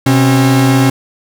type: tone pair together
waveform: 45% pulse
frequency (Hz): 127.23 / 271.3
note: C3 / C#4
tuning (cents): -48 / -37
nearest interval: octave + minor second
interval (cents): 1311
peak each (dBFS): -10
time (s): 0.06-0.9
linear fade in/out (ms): 5
effects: none